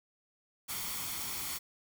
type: noise with comb filter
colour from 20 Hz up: white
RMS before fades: -38 dBFS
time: 0.68-1.59 s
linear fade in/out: 20 ms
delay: 0.9 ms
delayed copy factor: +0.5
effects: none